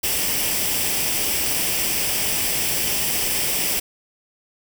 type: noise with comb filter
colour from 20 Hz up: white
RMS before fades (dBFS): -22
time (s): 0.03-3.8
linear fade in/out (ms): 10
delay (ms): 0.37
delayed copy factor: +0.55
effects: none